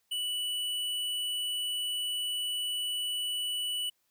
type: tone with tanh clipping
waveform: sine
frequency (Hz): 2960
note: F#7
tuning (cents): 0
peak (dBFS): -32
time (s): 0.11-3.9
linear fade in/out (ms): 10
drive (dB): 15
effects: white hiss -75 dBFS RMS until 4.1 s